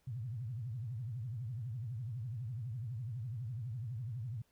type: tone with vibrato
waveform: sine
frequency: 117.9 Hz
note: A#2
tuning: 20 cents sharp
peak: -38 dBFS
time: 0.07-4.42 s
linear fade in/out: 5 ms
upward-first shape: triangle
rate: 12 Hz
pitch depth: 270 cents each way
effects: pink hiss -75 dBFS RMS until 4.51 s